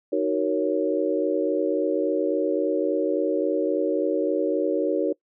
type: chord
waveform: sine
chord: D# minor seventh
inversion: none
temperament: equal with one note detuned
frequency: 311.1 / 374.7 / 466.2 / 554.4 Hz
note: D#4 / F#4 / A#4 / C#5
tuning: 0 / +22 / 0 / 0 cents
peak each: -26 dBFS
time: 0.12-5.13 s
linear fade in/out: 10 ms
effects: noise-tail reverb RT60 0.1 s tail -23 dB re dry